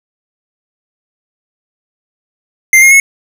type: tone with pitch steps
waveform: square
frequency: 2093 / 2139 / 2187 Hz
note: C7 / C7 / C#7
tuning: 0 / +38 / -24 cents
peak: -3 dBFS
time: 2.73-3 s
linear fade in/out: 2 ms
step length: 90 ms
effects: none